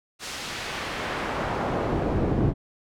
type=noise with band-pass filter sweep; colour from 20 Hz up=brown; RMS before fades=-27 dBFS; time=0.19-2.54 s; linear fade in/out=50 ms; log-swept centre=6200 to 240 Hz; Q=0.7; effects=none